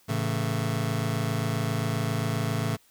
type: chord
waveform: sawtooth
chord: A major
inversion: none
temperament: just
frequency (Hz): 110 / 137.5 / 165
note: A2 / C#3 / E3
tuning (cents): 0 / -14 / +2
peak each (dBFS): -24 / -26 / -28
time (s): 0.08-2.77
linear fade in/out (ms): 20
effects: white hiss -61 dBFS RMS until 2.9 s